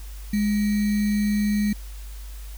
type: tone with sample-and-hold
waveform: sine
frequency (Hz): 207.7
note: G#3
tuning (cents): 0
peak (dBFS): -19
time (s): 0.33-1.73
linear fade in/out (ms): 5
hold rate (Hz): 2100
effects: added 50 Hz sine -34 dBFS peak until 2.57 s + white hiss -48 dBFS RMS until 2.57 s